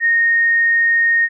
sine tone, 1853 Hz, A#6, 11 cents flat, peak -11 dBFS, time 0-1.29 s, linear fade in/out 50 ms, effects none

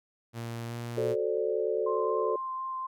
sawtooth tone with pitch glide, 116.54 to 118.44 Hz, A#2 to A#2, 0 to +28 cents, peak -31 dBFS, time 0.33-1.16 s, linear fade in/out 50 ms, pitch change +28 cents, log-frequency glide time 0.66-0.75 s
sine chord, D dominant seventh, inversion first, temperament equal with one note detuned, 370 / 440 / 527.2 / 587.3 Hz, F#4 / A4 / C5 / D5, 0 / 0 / +13 / 0 cents, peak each -33 / -29 / -34 / -34 dBFS, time 0.97-2.36 s, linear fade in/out 5 ms
sine tone with vibrato, 1046.5 Hz, C6, in tune, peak -32 dBFS, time 1.86-2.87 s, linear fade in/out 10 ms, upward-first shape sine, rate 4.1 Hz, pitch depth 9 cents each way
effects none

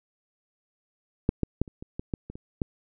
clicks, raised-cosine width 3 ms, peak -8 / -11 / -10 / -30 / -26 / -19 / -15 / -25 / -27 / -13 dBFS, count 10, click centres 1.291 / 1.433 / 1.616 / 1.678 / 1.825 / 1.995 / 2.138 / 2.3 / 2.355 / 2.618 s, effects none

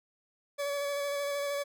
40% pulse tone with vibrato, 569 Hz, C#5, 45 cents sharp, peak -30 dBFS, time 0.58-1.64 s, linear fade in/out 20 ms, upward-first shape square, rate 13 Hz, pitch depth 14 cents each way, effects none

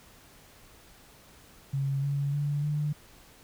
sine tone with pitch steps, 137.5 / 141.2 / 145 / 148.91 Hz, C#3 / C#3 / D3 / D3, -14 / +32 / -22 / +24 cents, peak -26 dBFS, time 1.73-2.93 s, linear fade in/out 10 ms, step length 300 ms, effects pink hiss -55 dBFS RMS until 3.43 s

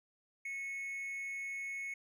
triangle tone with amplitude modulation, 2196 Hz, C#7, 17 cents flat, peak -35 dBFS, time 0.45-1.94 s, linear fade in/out 5 ms, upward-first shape sine, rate 268 Hz, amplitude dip 40%, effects none

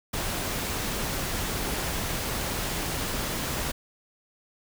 pink noise, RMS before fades -30 dBFS, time 0.13-3.72 s, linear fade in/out 10 ms, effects none

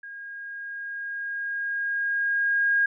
sine tone with level ramp, 1628 Hz, G#6, 35 cents flat, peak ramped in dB -37 to -18 dBFS, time 0.03-2.86 s, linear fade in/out 5 ms, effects none

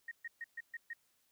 sine tone bursts, 1864.7 Hz, A#6, in tune, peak -40 dBFS, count 6, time 0.08-0.934 s, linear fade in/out 5 ms, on 34 ms, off 130 ms, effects white hiss -75 dBFS RMS until 1.31 s

